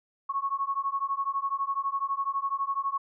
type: beating tone pair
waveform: sine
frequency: 1096 / 1108 Hz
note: C#6 / C#6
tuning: -20 / -1 cents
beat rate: 12 Hz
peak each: -30 dBFS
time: 0.29-2.98 s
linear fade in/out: 10 ms
effects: none